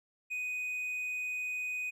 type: tone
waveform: triangle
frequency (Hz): 2493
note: D#7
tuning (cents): +3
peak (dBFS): -32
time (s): 0.3-1.91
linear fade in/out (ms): 20
effects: none